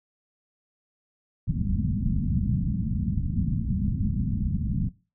white low-pass noise, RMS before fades -26 dBFS, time 1.47-4.89 s, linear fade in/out 5 ms, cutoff 220 Hz, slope 48 dB/octave, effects noise-tail reverb RT60 0.3 s tail -18 dB re dry

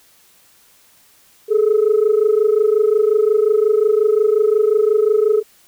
sine tone pair together, 415.5 / 441.1 Hz, G#4 / A4, +1 / +4 cents, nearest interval minor second, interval 103 cents, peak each -13 dBFS, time 1.48-5.43 s, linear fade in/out 50 ms, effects tanh soft clip ceiling -7 dBFS + white hiss -52 dBFS RMS until 5.67 s

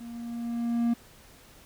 triangle tone with level ramp, 235 Hz, A#3, 14 cents sharp, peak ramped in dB -37 to -19 dBFS, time 0-0.94 s, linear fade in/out 10 ms, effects pink hiss -54 dBFS RMS until 1.65 s

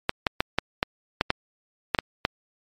clicks, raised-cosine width 0.3 ms, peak -4 dBFS, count 10, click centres 0.094 / 0.268 / 0.405 / 0.586 / 0.829 / 1.211 / 1.304 / 1.948 / 1.988 / 2.251 s, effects MP3 64 kbps

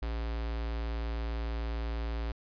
square tone with notch filter, 56.8 Hz, A#1, 44 cents flat, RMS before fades -34 dBFS, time 0.02-2.32 s, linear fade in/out 5 ms, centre 140 Hz, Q 1.2, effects resampled to 11025 Hz

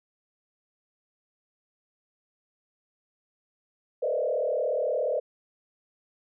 sine tone with frequency modulation, 554.4 Hz, C#5, in tune, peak -24 dBFS, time 4.02-5.2 s, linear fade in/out 10 ms, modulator 37 Hz, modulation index 2.2, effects none

